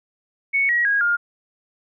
sine tone with pitch steps, 2217 / 1907.8 / 1641.8 / 1412.9 Hz, C#7 / A#6 / G#6 / F6, 0 / +40 / -20 / +20 cents, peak -16 dBFS, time 0.53-1.17 s, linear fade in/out 20 ms, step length 160 ms, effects none

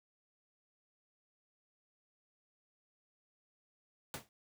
pink noise with exponential decay, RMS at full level -38 dBFS, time 4.14-4.29 s, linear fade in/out 1 ms, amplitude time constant 31 ms, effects high-pass 80 Hz 12 dB/octave

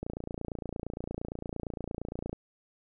click train, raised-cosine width 2 ms, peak -22 dBFS, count 67, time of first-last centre 0.03-2.33 s, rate 28.7 Hz, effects none

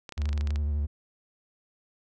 clicks, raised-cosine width 0.2 ms, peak -22 dBFS, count 12, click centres 0.092 / 0.123 / 0.178 / 0.218 / 0.256 / 0.291 / 0.33 / 0.377 / 0.41 / 0.473 / 0.506 / 0.559 s
triangle tone with vibrato, 73.42 Hz, D2, in tune, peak -23 dBFS, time 0.17-0.87 s, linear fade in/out 20 ms, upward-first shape square, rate 12 Hz, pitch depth 37 cents each way
effects none

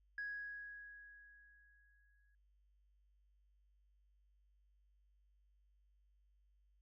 sine tone with exponential decay, 1661.2 Hz, G#6, in tune, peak -39 dBFS, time 0.18-2.35 s, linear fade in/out 2 ms, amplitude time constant 470 ms, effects tanh soft clip ceiling -37 dBFS + added 50 Hz sine -70 dBFS peak until 6.81 s

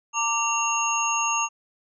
sine tone cluster, 916 / 1177 / 2759 / 6530 Hz, A#5 / D6 / F7 / G#8, -31 / +3 / -22 / -30 cents, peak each -27 dBFS, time 0.13-1.49 s, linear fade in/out 50 ms, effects none

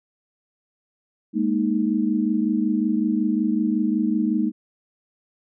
sine chord, Ab suspended second, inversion none, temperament equal, 207.7 / 233.1 / 311.1 Hz, Ab3 / Bb3 / Eb4, 0 / 0 / 0 cents, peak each -23 dBFS, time 1.33-4.52 s, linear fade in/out 50 ms, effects none

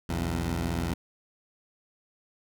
15% pulse tone pair together, 61.74 / 84.64 Hz, B1 / E2, 0 / +46 cents, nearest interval perfect fourth, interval 546 cents, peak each -26 / -23 dBFS, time 0.09-0.94 s, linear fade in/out 5 ms, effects none

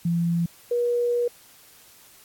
sine tone pair in turn, 170 / 480.8 Hz, F3 / B4, -46 / -46 cents, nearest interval octave + tritone, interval 1800 cents, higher second, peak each -20 dBFS, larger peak neither, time 0.05-0.46 / 0.71-1.28 s, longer second, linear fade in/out 5 ms, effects white hiss -52 dBFS RMS until 2.24 s + AAC 64 kbps

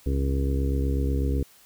harmonic tone, 68.1 Hz, C#2, 30 cents flat, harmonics 1 / 2 / 3 / 4 / 5 / 6 / 7, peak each -23 / -31 / -40 / -31 / -39 / -35 / -37 dBFS, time 0.06-1.43 s, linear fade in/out 5 ms, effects white hiss -55 dBFS RMS until 1.65 s

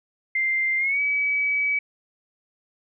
sine tone with pitch glide, 2093 to 2282 Hz, C7 to C#7, 0 to +50 cents, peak -20 dBFS, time 0.35-1.79 s, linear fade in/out 5 ms, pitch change +150 cents, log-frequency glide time 0.78-1 s, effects none

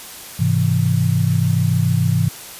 sine chord, Ab augmented, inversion none, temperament equal, 103.83 / 130.81 / 164.81 Hz, Ab2 / C3 / E3, 0 / 0 / 0 cents, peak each -18 dBFS, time 0.39-2.29 s, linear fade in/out 10 ms, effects white hiss -35 dBFS RMS until 2.59 s + resampled to 32000 Hz

